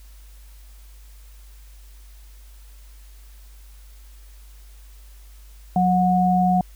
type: tone pair together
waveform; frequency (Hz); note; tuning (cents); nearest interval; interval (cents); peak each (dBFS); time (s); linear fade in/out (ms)
sine; 182.5 / 730; F#3 / F#5; -24 / -24; 2 octaves; 2400; -18 / -18; 5.76-6.61; 2
effects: added 50 Hz sine -42 dBFS peak until 6.75 s + white hiss -55 dBFS RMS until 6.75 s